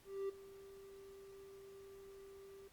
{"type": "tone with ADSR envelope", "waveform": "triangle", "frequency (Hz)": 392, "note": "G4", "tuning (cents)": 0, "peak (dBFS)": -35, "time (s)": [0.04, 2.68], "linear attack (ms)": 250, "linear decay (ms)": 12, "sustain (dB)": -17, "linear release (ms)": 4, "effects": ["pink hiss -67 dBFS RMS until 2.72 s", "Opus 48 kbps"]}